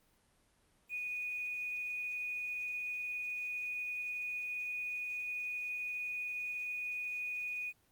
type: tone with quantisation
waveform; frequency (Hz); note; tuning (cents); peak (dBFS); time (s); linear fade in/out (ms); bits
sine; 2472; D#7; -12; -36; 0.89-7.73; 50; 10
effects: pink hiss -71 dBFS RMS until 7.91 s + Opus 32 kbps